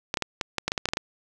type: clicks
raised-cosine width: 0.2 ms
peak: -8 dBFS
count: 12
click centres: 0.141 / 0.172 / 0.223 / 0.412 / 0.583 / 0.68 / 0.719 / 0.778 / 0.856 / 0.888 / 0.935 / 0.971 s
effects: none